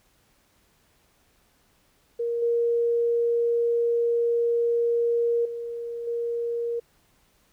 sine tone with level steps, 469.7 Hz, A#4, 13 cents sharp, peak -24 / -20 / -30 / -25 dBFS, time 2.19-6.8 s, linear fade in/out 10 ms, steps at 2.42 / 5.45 / 6.07 s, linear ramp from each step 5 ms, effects pink hiss -64 dBFS RMS until 7.52 s

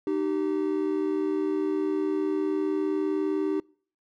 triangle tone pair together, 306.9 / 386.7 Hz, D#4 / G4, -24 / -24 cents, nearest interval major third, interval 400 cents, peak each -25 / -25 dBFS, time 0.07-3.6 s, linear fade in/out 2 ms, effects noise-tail reverb RT60 0.5 s tail -25 dB re dry

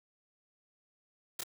white noise with echo, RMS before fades -36 dBFS, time 1.39-1.41 s, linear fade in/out 5 ms, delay 25 ms, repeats 1, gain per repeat -2 dB, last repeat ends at 1.435 s, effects none

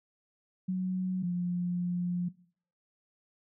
sine tone pair in turn, 185 / 176.89 Hz, F#3 / F3, 0 / +22 cents, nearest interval minor second, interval 78 cents, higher first, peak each -28 dBFS, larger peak neither, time 0.68-1.23 / 1.23-2.29 s, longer second, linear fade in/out 10 ms, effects noise-tail reverb RT60 0.5 s tail -19 dB re dry

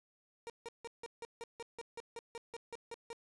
30% pulse tone bursts, 466.2 Hz, A#4, in tune, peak -40 dBFS, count 15, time 0.47-3.13 s, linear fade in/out 0 ms, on 28 ms, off 160 ms, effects resampled to 24000 Hz + 13-bit

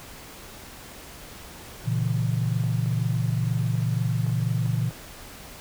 sine chord, A# diminished, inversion none, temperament equal, 116.54 / 138.59 / 164.81 Hz, A#2 / C#3 / E3, 0 / 0 / 0 cents, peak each -24 / -28 / -28 dBFS, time 1.84-4.92 s, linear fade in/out 50 ms
clicks, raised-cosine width 1 ms, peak -28 dBFS, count 7, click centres 2.638 / 2.86 / 3.754 / 4.266 / 4.296 / 4.661 / 4.908 s
effects pink hiss -43 dBFS RMS until 5.6 s

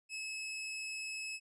sawtooth tone, 2586 Hz, E7, 34 cents flat, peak -36 dBFS, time 0.09-1.4 s, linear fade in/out 50 ms, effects resampled to 24000 Hz

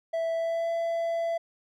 triangle tone with pitch glide, 659.3 to 669.7 Hz, E5 to E5, 0 to +27 cents, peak -24 dBFS, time 0.13-1.38 s, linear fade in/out 10 ms, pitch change +27 cents, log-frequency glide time 0.34-0.7 s, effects none

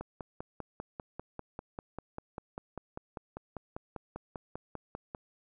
click train, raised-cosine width 1 ms, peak -25 dBFS, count 27, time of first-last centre 0.01-5.148 s, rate 5.06 Hz, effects none

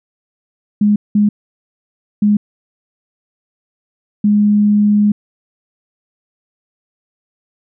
sine tone bursts at uneven times, 207.7 Hz, G#3, in tune, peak -8 dBFS, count 4, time 0.81-0.96 / 1.15-1.29 / 2.22-2.37 / 4.24-5.12 s, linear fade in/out 5 ms, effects none

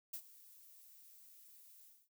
violet noise with ADSR envelope, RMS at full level -43 dBFS, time 0.13-2.09 s, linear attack 8 ms, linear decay 73 ms, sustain -18 dB, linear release 250 ms, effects noise-tail reverb RT60 0.1 s tail -17 dB re dry

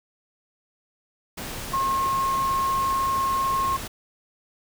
sine tone in noise, 1076 Hz, C6, 48 cents sharp, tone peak -21 dBFS, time 1.73-3.77 s, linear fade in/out 10 ms, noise pink, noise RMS -34 dBFS, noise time 1.37-3.88 s, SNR +10 dB, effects none

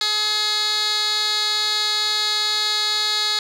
15% pulse tone with band-pass filter, 423.4 Hz, G#4, 33 cents sharp, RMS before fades -21 dBFS, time 0.01-3.39 s, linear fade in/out 2 ms, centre 4100 Hz, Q 3, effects none

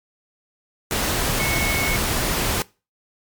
sine tone in noise, 2200 Hz, C#7, 14 cents flat, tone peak -23 dBFS, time 1.4-1.96 s, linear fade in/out 0 ms, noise pink, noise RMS -22 dBFS, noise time 0.91-2.62 s, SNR -4 dB, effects noise-tail reverb RT60 0.3 s tail -22 dB re dry + MP3 96 kbps

